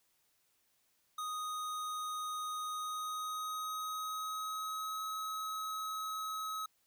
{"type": "tone with pitch glide", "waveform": "square", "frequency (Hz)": [1244.5, 1279.5], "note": ["D#6", "D#6"], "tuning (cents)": [0, 48], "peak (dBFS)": -38, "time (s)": [1.18, 6.66], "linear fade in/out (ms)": 5, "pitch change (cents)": 48, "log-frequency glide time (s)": [2.66, 5.05], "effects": ["white hiss -75 dBFS RMS until 6.86 s"]}